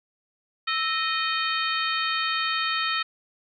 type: harmonic tone with a mistuned harmonic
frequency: 619 Hz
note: D#5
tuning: 9 cents flat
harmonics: 2 / 3 / 4 / 5 / 6 / 7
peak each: -28 / -30 / -31 / -32 / -33 / -33 dBFS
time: 0.67-3.03 s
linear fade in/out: 10 ms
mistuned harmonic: 2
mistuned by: +100 cents
effects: none